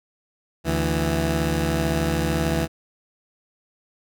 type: tone pair together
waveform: 15% pulse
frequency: 73.42 / 164.82 Hz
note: D2 / E3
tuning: 0 / 0 cents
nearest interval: octave + major second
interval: 1400 cents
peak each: -17 dBFS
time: 0.64-2.68 s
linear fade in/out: 50 ms
effects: none